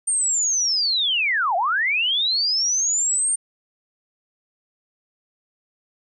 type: linear two-way sweep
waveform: sine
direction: down then up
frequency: 8870 to 659.3 to 8870 Hz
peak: -18 dBFS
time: 0.07-3.36 s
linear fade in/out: 10 ms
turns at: 1.56 s
effects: none